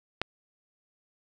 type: click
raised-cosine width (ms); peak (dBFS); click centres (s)
0.3; -11; 0.216
effects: none